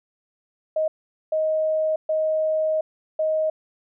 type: tone bursts at uneven times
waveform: sine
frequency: 627 Hz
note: D#5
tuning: 13 cents sharp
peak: -19 dBFS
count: 4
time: 0.76-0.88 / 1.32-1.96 / 2.09-2.81 / 3.19-3.5 s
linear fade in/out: 5 ms
effects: none